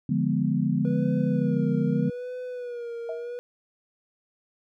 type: chord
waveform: sine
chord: D diminished seventh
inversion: none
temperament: equal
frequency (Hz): 146.83 / 174.61 / 207.7 / 246.9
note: D3 / F3 / Ab3 / Cb4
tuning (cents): 0 / 0 / 0 / 0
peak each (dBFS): -27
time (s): 0.09-2.1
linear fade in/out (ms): 5
type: tone with vibrato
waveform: triangle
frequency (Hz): 484.1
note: B4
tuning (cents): -35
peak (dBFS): -30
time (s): 0.85-3.39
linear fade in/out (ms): 0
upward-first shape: sine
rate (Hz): 0.81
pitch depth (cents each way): 63
type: tone with exponential decay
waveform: sine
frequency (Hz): 648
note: E5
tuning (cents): -30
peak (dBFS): -28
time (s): 3.09-3.34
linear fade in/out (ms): 2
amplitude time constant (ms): 54
effects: none